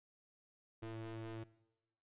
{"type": "ring-modulated tone", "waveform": "40% pulse", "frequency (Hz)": 112.7, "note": "A2", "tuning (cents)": 42, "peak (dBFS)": -40, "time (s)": [0.82, 1.44], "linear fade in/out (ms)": 10, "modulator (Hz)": 223, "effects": ["noise-tail reverb RT60 0.9 s tail -19 dB re dry", "resampled to 8000 Hz"]}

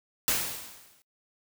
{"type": "noise with exponential decay", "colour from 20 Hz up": "white", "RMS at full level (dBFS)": -24, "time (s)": [0.28, 1.02], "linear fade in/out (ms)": 0, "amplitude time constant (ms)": 160, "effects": ["noise-tail reverb RT60 0.1 s tail -23 dB re dry"]}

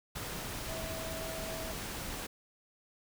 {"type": "tone in noise", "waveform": "sine", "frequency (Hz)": 649, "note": "E5", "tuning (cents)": -27, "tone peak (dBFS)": -42, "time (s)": [0.68, 1.72], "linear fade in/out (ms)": 10, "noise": "pink", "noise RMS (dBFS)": -40, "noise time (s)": [0.15, 2.27], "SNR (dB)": -5, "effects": []}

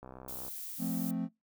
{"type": "click train", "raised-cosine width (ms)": 1, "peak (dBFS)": -33, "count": 30, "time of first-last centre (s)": [0.03, 0.481], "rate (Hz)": 64.3}
{"type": "noise", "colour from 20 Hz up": "violet", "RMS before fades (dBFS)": -42, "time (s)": [0.28, 1.11], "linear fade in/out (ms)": 5}
{"type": "chord", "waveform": "triangle", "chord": "F major", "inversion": "none", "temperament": "equal", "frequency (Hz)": [174.61, 220, 261.6], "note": ["F3", "A3", "C4"], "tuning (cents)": [0, 0, 0], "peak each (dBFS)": -34, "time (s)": [0.78, 1.29], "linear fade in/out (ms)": 50}
{"effects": ["noise-tail reverb RT60 0.2 s tail -24 dB re dry"]}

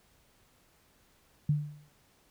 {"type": "tone with exponential decay", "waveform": "sine", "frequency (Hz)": 148.2, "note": "D3", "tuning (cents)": 16, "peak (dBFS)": -21, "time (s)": [1.49, 1.89], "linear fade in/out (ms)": 5, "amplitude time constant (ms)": 86, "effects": ["pink hiss -66 dBFS RMS until 2.3 s"]}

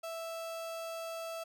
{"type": "tone", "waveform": "35% pulse", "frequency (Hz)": 659.3, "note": "E5", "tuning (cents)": 0, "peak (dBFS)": -37, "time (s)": [0.03, 1.44], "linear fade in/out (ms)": 10, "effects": []}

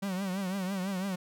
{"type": "tone with vibrato", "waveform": "45% pulse", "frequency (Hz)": 190.4, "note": "F#3", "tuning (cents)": 50, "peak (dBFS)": -31, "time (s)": [0.02, 1.16], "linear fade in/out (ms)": 10, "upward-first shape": "triangle", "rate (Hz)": 6, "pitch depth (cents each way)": 110, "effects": []}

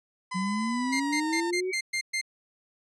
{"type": "tone with pitch glide", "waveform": "30% pulse", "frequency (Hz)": [1012, 906.8], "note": ["B5", "A#5"], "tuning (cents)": [42, -48], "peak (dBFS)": -29, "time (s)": [0.31, 1.51], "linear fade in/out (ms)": 10, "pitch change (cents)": -190, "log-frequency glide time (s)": [0.68, 1.34]}
{"type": "linear sweep", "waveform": "sine", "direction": "up", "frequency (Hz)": [180, 379.1], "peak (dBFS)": -27, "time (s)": [0.34, 1.72], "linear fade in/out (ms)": 20}
{"type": "tone bursts", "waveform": "sawtooth", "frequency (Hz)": 2101, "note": "C7", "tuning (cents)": 7, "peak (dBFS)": -23, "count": 7, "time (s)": [0.92, 2.214], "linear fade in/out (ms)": 10, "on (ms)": 82, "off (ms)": 120}
{"type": "tone with exponential growth", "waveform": "sine", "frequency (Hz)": 2257, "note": "C#7", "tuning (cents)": 31, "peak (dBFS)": -28, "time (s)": [1.6, 1.74], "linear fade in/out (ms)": 2, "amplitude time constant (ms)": 30}
{"effects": ["resampled to 22050 Hz"]}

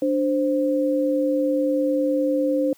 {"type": "tone pair together", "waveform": "sine", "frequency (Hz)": [293.7, 523.3], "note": ["D4", "C5"], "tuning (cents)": [0, 0], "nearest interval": "minor seventh", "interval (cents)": 1000, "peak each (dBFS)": -21, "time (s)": [0.02, 2.73], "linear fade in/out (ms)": 2, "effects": ["white hiss -56 dBFS RMS until 2.77 s", "high-pass 100 Hz 12 dB/octave"]}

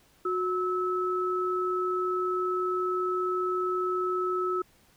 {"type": "tone pair together", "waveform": "sine", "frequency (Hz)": [365.3, 1300], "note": ["F#4", "E6"], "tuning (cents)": [-22, -24], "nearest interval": "octave + minor seventh", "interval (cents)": 2198, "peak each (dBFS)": [-28, -29], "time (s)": [0.25, 4.62], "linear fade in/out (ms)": 5, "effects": ["pink hiss -62 dBFS RMS until 4.96 s"]}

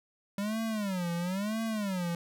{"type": "tone with vibrato", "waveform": "square", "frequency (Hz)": 196, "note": "G3", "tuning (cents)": 0, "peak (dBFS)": -31, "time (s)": [0.38, 2.15], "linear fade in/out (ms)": 2, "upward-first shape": "sine", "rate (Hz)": 1, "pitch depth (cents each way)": 240, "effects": []}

